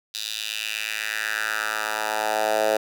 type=tone with high-pass filter sweep; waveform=10% pulse; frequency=108.2 Hz; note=A2; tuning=29 cents flat; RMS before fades=-26 dBFS; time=0.14-2.77 s; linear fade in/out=5 ms; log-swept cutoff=4000 to 560 Hz; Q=2.7; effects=none